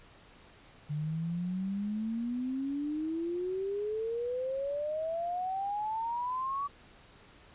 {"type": "exponential sweep", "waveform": "sine", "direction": "up", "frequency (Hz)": [146.1, 1147], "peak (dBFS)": -31, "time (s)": [0.89, 6.68], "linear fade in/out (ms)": 20, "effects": ["pink hiss -57 dBFS RMS until 7.54 s", "resampled to 8000 Hz"]}